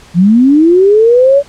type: linear sweep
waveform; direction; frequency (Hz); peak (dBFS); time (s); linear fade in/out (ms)
sine; up; 163.3 to 577; -3; 0.14-1.43; 50
effects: pink hiss -39 dBFS RMS until 1.48 s + low-pass 8000 Hz 12 dB/octave